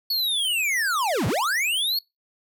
square linear two-way sweep, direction down then up, 4454 to 82.7 to 4454 Hz, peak -22 dBFS, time 0.1-1.99 s, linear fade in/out 5 ms, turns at 1.27 s, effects noise-tail reverb RT60 0.2 s tail -24 dB re dry

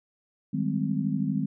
sine chord, Ab major seventh, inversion second, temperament just, 155.74 / 194.67 / 207.7 / 259.6 Hz, Eb3 / G3 / Ab3 / C4, +2 / -12 / 0 / -13 cents, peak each -30 dBFS, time 0.53-1.46 s, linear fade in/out 10 ms, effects none

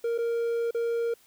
triangle tone with dropouts, 466.2 Hz, A#4, in tune, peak -23 dBFS, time 0.04-1.14 s, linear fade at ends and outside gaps 5 ms, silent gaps 0.179-0.185 / 0.709-0.746 s, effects white hiss -60 dBFS RMS until 1.26 s

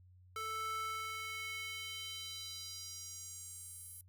square tone with high-pass filter sweep, 440 Hz, A4, in tune, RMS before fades -44 dBFS, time 0.36-4.01 s, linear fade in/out 2 ms, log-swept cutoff 990 to 11000 Hz, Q 2.7, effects noise-tail reverb RT60 0.1 s tail -25 dB re dry + added 91 Hz sine -59 dBFS peak until 4.08 s

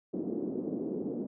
pink band-pass noise, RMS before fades -35 dBFS, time 0.13-1.27 s, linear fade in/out 10 ms, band 230 to 390 Hz, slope 24 dB/octave, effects none

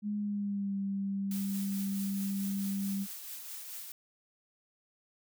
sine tone with pitch glide, 207.7 to 196.95 Hz, G#3 to G3, 0 to +8 cents, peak -31 dBFS, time 0.02-3.07 s, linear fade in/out 50 ms, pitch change -92 cents, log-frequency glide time 0.16-0.76 s
blue noise with tremolo, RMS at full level -42 dBFS, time 1.31-3.92 s, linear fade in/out 2 ms, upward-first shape triangle, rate 4.6 Hz, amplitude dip 40%
effects none

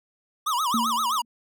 square tone with vibrato, 1108.7 Hz, C#6, in tune, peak -23 dBFS, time 0.46-1.22 s, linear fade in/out 10 ms, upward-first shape sine, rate 7.7 Hz, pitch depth 270 cents each way
sine tone with exponential decay, 230 Hz, A#3, 23 cents flat, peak -21 dBFS, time 0.74-1.25 s, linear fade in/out 2 ms, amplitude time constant 110 ms
effects none

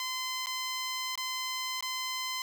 10% pulse tone with dropouts, 1030 Hz, C6, 28 cents flat, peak -24 dBFS, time 0-2.42 s, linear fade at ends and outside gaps 1 ms, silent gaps 0.46-0.469 / 1.155-1.176 / 1.808-1.825 s, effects none

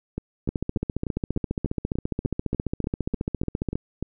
two click trains, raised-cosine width 3 ms, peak -12 / -15 dBFS, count 49 / 14, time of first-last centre 0.49-3.755 / 0.18-4.026 s, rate 14.7 / 3.38 Hz, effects none

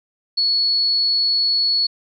sine tone, 4390 Hz, C#8, 18 cents flat, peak -15 dBFS, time 0.37-1.87 s, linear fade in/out 10 ms, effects none

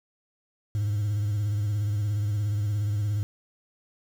sine tone with vibrato, 103.83 Hz, G#2, in tune, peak -21 dBFS, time 0.75-3.23 s, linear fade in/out 0 ms, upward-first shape triangle, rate 17 Hz, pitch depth 77 cents each way, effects tanh soft clip ceiling -23 dBFS + 8-bit

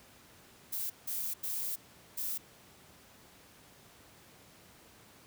violet noise bursts at uneven times, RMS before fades -36 dBFS, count 4, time 0.72-0.9 / 1.07-1.34 / 1.43-1.76 / 2.17-2.38 s, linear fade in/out 10 ms, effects pink hiss -58 dBFS RMS until 5.26 s + high-pass 80 Hz 12 dB/octave

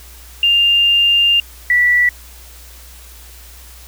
sine tone pair in turn, 2800 / 1956.3 Hz, F7 / B6, +4 / -17 cents, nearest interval tritone, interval 621 cents, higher first, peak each -9 dBFS, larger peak neither, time 0.43-1.4 / 1.7-2.09 s, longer first, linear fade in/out 2 ms, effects added 60 Hz sine -38 dBFS peak until 3.87 s + white hiss -41 dBFS RMS until 3.87 s

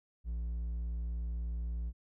sine tone with hard clipping, 58.27 Hz, A#1, in tune, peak -35 dBFS, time 0.24-1.93 s, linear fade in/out 50 ms, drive 3 dB, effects none

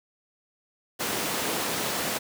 pink high-pass noise, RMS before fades -29 dBFS, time 0.99-2.19 s, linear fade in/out 20 ms, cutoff 220 Hz, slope 12 dB/octave, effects none

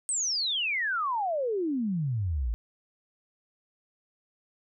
sine exponential sweep, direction down, 8600 to 51.91 Hz, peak -26 dBFS, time 0.09-2.54 s, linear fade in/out 0 ms, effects none

